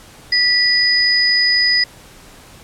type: tone pair together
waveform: sine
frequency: 1961 / 4976 Hz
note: B6 / D#8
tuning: -13 / -1 cents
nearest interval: octave + major third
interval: 1612 cents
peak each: -16 / -13 dBFS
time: 0.32-1.84 s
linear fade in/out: 5 ms
effects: pink hiss -42 dBFS RMS until 2.63 s + low-pass 12000 Hz 12 dB/octave